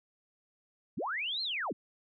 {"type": "linear two-way sweep", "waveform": "sine", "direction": "up then down", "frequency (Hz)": [103.83, 4305, 103.83], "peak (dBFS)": -32, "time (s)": [0.97, 1.73], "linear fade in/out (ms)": 10, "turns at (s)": 1.42, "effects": []}